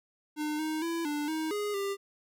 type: tone with pitch steps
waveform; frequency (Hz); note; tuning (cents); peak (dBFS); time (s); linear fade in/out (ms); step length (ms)
square; 302.3 / 312.2 / 334.2 / 294.9 / 315.7 / 414.3 / 397; D#4 / D#4 / E4 / D4 / D#4 / G#4 / G4; -50 / +6 / +24 / +7 / +25 / -4 / +22; -31; 0.36-1.97; 50; 230
effects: none